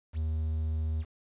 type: tone with quantisation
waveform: triangle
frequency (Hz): 78.7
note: D#2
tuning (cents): +20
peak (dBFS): -26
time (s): 0.13-1.05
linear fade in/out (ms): 50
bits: 9
effects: resampled to 8000 Hz